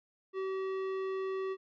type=tone with tanh clipping; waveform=sine; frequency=382 Hz; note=G4; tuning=45 cents flat; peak=-35 dBFS; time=0.33-1.57 s; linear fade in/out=50 ms; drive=14 dB; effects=none